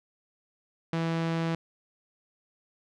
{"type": "tone with low-pass filter", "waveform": "sawtooth", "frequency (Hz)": 164.81, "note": "E3", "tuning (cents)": 0, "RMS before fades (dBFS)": -29, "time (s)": [0.93, 1.55], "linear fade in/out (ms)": 2, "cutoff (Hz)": 4100, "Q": 0.68, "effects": []}